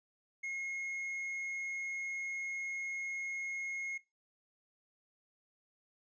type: tone with tanh clipping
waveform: sine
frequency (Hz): 2158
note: C#7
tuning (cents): -47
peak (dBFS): -38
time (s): 0.43-3.98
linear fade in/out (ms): 10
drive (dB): 4
effects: noise-tail reverb RT60 0.2 s tail -17 dB re dry + resampled to 16000 Hz